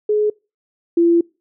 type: tone pair in turn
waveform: sine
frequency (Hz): 422.1 / 339.6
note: G#4 / F4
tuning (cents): +28 / -48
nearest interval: major third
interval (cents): 376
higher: first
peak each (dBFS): -13 / -10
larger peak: second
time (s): 0.09-0.3 / 0.97-1.21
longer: second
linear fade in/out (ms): 5
effects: noise-tail reverb RT60 0.3 s tail -26 dB re dry